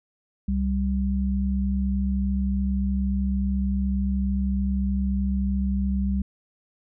sine tone pair together, 66.47 / 196 Hz, C2 / G3, +28 / 0 cents, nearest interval octave + perfect fifth, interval 1872 cents, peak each -24 dBFS, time 0.48-6.22 s, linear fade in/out 5 ms, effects none

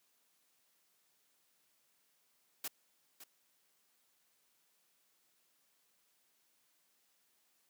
white noise with echo, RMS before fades -40 dBFS, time 2.64-2.68 s, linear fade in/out 5 ms, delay 560 ms, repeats 1, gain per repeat -13 dB, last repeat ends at 3.24 s, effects white hiss -75 dBFS RMS until 7.69 s + high-pass 150 Hz 12 dB/octave

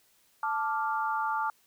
sine chord, D minor, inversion second, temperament equal, 880 / 1174.7 / 1396.9 Hz, A5 / D6 / F6, 0 / 0 / 0 cents, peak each -30 / -32 / -34 dBFS, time 0.43-1.5 s, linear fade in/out 2 ms, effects white hiss -66 dBFS RMS until 1.66 s

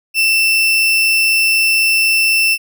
35% pulse tone, 2674 Hz, E7, 24 cents sharp, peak -9 dBFS, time 0.14-2.58 s, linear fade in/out 50 ms, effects none

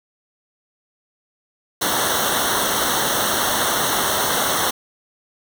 pink noise with comb filter, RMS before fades -20 dBFS, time 1.81-4.71 s, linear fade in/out 10 ms, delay 0.41 ms, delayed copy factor -1, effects none

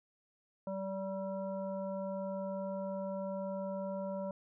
harmonic tone, 192.8 Hz, G3, 28 cents flat, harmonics 1 / 3 / 5 / 7, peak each -40 / -38 / -47 / -56 dBFS, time 0.67-4.31 s, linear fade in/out 2 ms, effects none

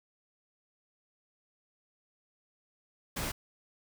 pink noise, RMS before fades -35 dBFS, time 3.16-3.32 s, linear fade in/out 10 ms, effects none

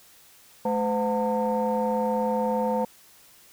sine tone cluster, 215.1 / 510 / 723 / 905 Hz, A3 / C5 / F#5 / A5, -39 / -44 / -40 / +48 cents, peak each -27 / -25 / -33 / -27 dBFS, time 0.65-2.85 s, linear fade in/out 5 ms, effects tanh soft clip ceiling -15 dBFS + white hiss -54 dBFS RMS until 3.52 s

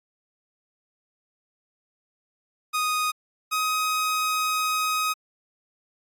sawtooth tone pair in turn, 1244 / 1259.2 Hz, D#6 / D#6, -1 / +20 cents, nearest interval unison, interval 21 cents, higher second, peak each -19 dBFS, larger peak neither, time 2.73-3.12 / 3.51-5.14 s, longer second, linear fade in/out 20 ms, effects AAC 64 kbps

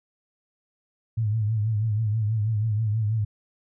sine tone with vibrato, 108.4 Hz, A2, 25 cents flat, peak -21 dBFS, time 1.17-3.25 s, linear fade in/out 10 ms, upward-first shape triangle, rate 6.2 Hz, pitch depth 100 cents each way, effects none

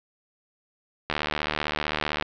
click train, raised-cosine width 0.3 ms, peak -9 dBFS, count 86, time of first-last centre 1.1-2.224 s, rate 75.6 Hz, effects low-pass 5000 Hz 12 dB/octave

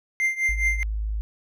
triangle tone with tremolo, 2093 Hz, C7, in tune, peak -16 dBFS, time 0.2-0.83 s, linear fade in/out 0 ms, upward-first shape triangle, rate 4.8 Hz, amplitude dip 90%
sine tone, 53 Hz, G#1, 36 cents sharp, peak -24 dBFS, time 0.49-1.21 s, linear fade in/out 0 ms
effects none

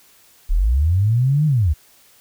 sine linear two-way sweep, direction up then down, 32.18 to 156.5 to 65.4 Hz, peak -13 dBFS, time 0.49-1.74 s, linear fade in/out 20 ms, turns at 1.46 s, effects white hiss -52 dBFS RMS until 2.2 s

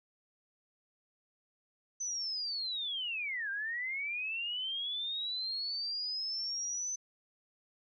sine linear two-way sweep, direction down then up, 6120 to 1568 to 6120 Hz, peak -34 dBFS, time 2-6.96 s, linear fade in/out 10 ms, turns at 3.5 s, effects none

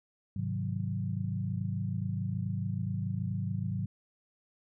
sine chord, Ab dominant seventh, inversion none, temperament equal, 103.83 / 130.81 / 155.56 / 185 Hz, Ab2 / C3 / Eb3 / Gb3, 0 / 0 / 0 / 0 cents, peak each -34 / -37 / -39 / -36 dBFS, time 0.36-3.86 s, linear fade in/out 5 ms, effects none

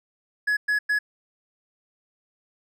triangle tone bursts at uneven times, 1687 Hz, G#6, 27 cents sharp, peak -18 dBFS, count 3, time 0.47-0.57 / 0.68-0.79 / 0.89-0.99 s, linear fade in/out 10 ms, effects none

